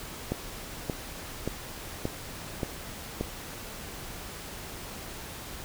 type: click train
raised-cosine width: 2 ms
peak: -15 dBFS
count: 6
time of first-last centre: 0.32-3.21 s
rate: 1.73 Hz
effects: pink hiss -41 dBFS RMS until 5.64 s